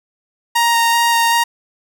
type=tone with vibrato; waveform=sawtooth; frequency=932.3 Hz; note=A#5; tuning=in tune; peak=-8 dBFS; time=0.55-1.44 s; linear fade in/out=10 ms; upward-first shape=square; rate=2.6 Hz; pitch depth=8 cents each way; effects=none